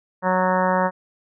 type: harmonic tone with a mistuned harmonic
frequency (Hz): 184.7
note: F#3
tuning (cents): -3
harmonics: 1 / 2 / 3 / 4 / 5 / 6 / 7 / 8 / 9 / 10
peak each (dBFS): -24 / -32 / -22 / -28 / -22 / -27 / -31 / -31 / -32 / -33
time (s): 0.22-0.91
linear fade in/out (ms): 50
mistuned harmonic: 10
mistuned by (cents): -21
effects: none